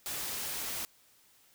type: noise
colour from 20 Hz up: white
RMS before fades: -37 dBFS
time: 0.06-0.85 s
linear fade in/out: 0 ms
effects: white hiss -64 dBFS RMS until 1.54 s

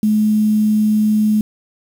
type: tone with quantisation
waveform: sine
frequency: 213.6 Hz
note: G#3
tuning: 49 cents sharp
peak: -11 dBFS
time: 0.03-1.41 s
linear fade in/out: 2 ms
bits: 6
effects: none

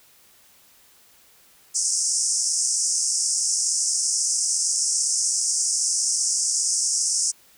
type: band-pass noise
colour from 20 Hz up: pink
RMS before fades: -23 dBFS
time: 1.74-7.32 s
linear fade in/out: 20 ms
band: 5200 to 9400 Hz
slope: 96 dB/octave
effects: white hiss -55 dBFS RMS until 7.57 s

